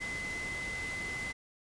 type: tone in noise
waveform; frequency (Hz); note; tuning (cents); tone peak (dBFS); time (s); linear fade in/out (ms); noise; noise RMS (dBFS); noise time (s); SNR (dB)
sine; 2036; C7; -48; -36; 0-1.33; 20; pink; -43; 0-1.33; +4
effects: resampled to 22050 Hz

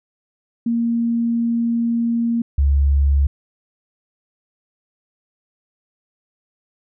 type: tone pair in turn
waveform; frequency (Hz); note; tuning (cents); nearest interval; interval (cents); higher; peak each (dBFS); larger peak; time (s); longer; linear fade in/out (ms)
sine; 233.1 / 70.07; A#3 / C#2; 0 / +19; octave + major sixth; 2081; first; -16 / -12; second; 0.66-2.42 / 2.58-3.27; first; 5
effects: none

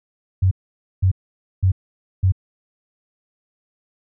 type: tone bursts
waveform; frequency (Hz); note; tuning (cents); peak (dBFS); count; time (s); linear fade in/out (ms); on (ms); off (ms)
sine; 93.9; F#2; +26; -12; 4; 0.42-2.322; 10; 93; 510
effects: none

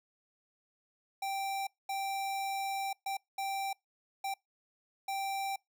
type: tone bursts at uneven times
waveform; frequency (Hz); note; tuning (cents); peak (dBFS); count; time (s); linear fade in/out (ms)
square; 783; G5; -2; -34; 6; 1.22-1.67 / 1.89-2.93 / 3.06-3.17 / 3.38-3.73 / 4.24-4.34 / 5.08-5.56; 5
effects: noise-tail reverb RT60 0.2 s tail -26 dB re dry

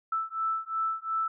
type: beating tone pair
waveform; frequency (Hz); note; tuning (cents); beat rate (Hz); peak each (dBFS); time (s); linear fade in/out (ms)
sine; 1318.5 / 1321.3; E6 / E6; 0 / +4; 2.8; -31; 0.12-1.28; 5
effects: none

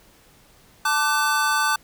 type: chord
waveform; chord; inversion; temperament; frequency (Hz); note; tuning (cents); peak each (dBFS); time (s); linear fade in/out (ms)
square; D major; second; equal with one note detuned; 880 / 1174.7 / 1513.7; A5 / D6 / F#6; 0 / 0 / +39; -25 / -24 / -23; 0.85-1.76; 5
effects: pink hiss -54 dBFS RMS until 1.83 s

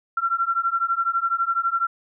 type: beating tone pair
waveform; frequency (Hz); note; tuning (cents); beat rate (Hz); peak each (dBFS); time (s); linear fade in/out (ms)
sine; 1356 / 1368; E6 / F6; +49 / -36; 12; -23; 0.17-1.87; 5
effects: none

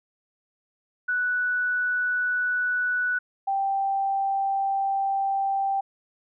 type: tone pair in turn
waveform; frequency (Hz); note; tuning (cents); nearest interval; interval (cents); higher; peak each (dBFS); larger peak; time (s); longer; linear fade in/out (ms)
sine; 1480 / 784; F#6 / G5; 0 / 0; major seventh; 1100; first; -22; neither; 1.08-3.19 / 3.47-5.81; second; 10
effects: none

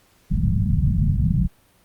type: low-pass noise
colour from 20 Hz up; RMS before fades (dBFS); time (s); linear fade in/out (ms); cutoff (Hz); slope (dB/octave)
white; -19; 0.3-1.48; 20; 190; 48
effects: pink hiss -58 dBFS RMS until 1.84 s + Opus 48 kbps

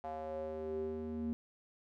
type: tone with band-pass filter sweep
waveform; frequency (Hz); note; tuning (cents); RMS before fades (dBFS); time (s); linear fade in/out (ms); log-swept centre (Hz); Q
square; 78.3; D#2; +11; -40; 0.04-1.33; 0; 730 to 250; 5.2
effects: none

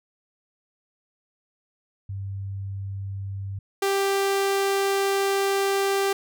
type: tone pair in turn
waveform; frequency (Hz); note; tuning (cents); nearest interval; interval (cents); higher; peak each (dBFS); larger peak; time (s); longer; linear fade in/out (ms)
sine / sawtooth; 98 / 393.4; G2 / G4; 0 / +6; 2 octaves; 2406; second; -29 / -17; second; 2.09-3.59 / 3.82-6.13; second; 5
effects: none

